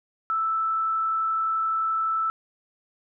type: tone with frequency modulation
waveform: sine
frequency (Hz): 1318.5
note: E6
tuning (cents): 0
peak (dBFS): -22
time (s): 0.3-2.3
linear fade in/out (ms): 0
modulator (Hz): 31.7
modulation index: 0.28
effects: none